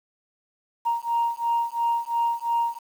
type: beating tone pair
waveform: sine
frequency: 933 / 935.9 Hz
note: A#5 / A#5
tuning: +1 / +7 cents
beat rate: 2.9 Hz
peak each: -24 / -24 dBFS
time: 0.85-2.79 s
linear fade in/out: 20 ms
effects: tanh soft clip ceiling -16 dBFS + 8-bit